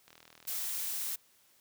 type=click train; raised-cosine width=0.2 ms; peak=-36 dBFS; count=31; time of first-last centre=0.08-0.824 s; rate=40.3 Hz
type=noise; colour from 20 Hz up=blue; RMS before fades=-36 dBFS; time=0.47-1.16 s; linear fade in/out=10 ms
effects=white hiss -66 dBFS RMS until 1.6 s + high-pass 60 Hz 12 dB/octave